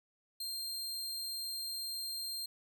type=tone; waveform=sawtooth; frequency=4186 Hz; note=C8; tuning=in tune; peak=-35 dBFS; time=0.4-2.46 s; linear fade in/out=5 ms; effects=none